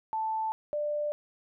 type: tone pair in turn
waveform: sine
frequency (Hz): 880 / 593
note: A5 / D5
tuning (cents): 0 / +17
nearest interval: perfect fifth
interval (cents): 683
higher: first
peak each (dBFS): -28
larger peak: neither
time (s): 0.13-0.52 / 0.73-1.12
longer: neither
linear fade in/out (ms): 0
effects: none